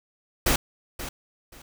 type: noise with echo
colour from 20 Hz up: pink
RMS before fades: -21 dBFS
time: 0.46-0.56 s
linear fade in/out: 5 ms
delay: 530 ms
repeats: 2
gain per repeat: -13 dB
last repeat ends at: 1.62 s
effects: none